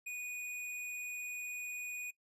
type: tone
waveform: square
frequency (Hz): 2471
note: D#7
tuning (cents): -13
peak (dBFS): -40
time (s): 0.06-2.11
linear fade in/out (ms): 10
effects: noise-tail reverb RT60 0.1 s tail -22 dB re dry + resampled to 32000 Hz